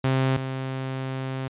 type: tone pair in turn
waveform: sawtooth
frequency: 132.2 / 132.2 Hz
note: C3 / C3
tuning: +18 / +18 cents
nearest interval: unison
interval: 0 cents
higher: neither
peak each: -16 / -24 dBFS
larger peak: first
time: 0.04-0.37 / 0.37-1.48 s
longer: second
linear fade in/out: 5 ms
effects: resampled to 8000 Hz